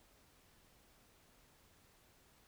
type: silence
effects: pink hiss -68 dBFS RMS until 2.47 s